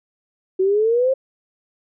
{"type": "exponential sweep", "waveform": "sine", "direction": "up", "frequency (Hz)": [370, 540], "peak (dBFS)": -14, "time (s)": [0.59, 1.14], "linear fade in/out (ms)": 10, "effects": []}